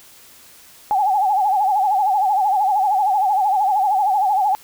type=tone with vibrato; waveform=sine; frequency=798 Hz; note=G5; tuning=31 cents sharp; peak=-14 dBFS; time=0.91-4.55 s; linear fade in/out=0 ms; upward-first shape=sine; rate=13 Hz; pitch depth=120 cents each way; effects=white hiss -46 dBFS RMS until 4.63 s